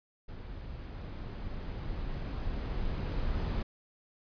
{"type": "noise with level ramp", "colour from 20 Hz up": "brown", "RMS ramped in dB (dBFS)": [-43, -31], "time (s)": [0.28, 3.63], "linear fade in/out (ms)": 10, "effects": ["resampled to 11025 Hz"]}